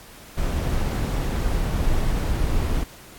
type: noise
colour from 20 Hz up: brown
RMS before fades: -22 dBFS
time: 0.37-2.84 s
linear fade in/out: 10 ms
effects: pink hiss -45 dBFS RMS until 3.18 s + AAC 64 kbps